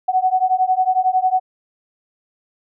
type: beating tone pair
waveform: sine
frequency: 740 / 751 Hz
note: F#5 / F#5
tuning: 0 / +26 cents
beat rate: 11 Hz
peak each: -17 dBFS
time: 0.08-1.4 s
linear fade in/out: 10 ms
effects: none